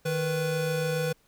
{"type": "tone pair together", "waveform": "square", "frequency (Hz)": [155.57, 493.9], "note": ["D#3", "B4"], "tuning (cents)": [0, 0], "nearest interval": "octave + minor sixth", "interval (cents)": 2000, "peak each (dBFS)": [-30, -29], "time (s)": [0.05, 1.13], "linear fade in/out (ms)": 10, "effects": ["pink hiss -65 dBFS RMS until 1.27 s"]}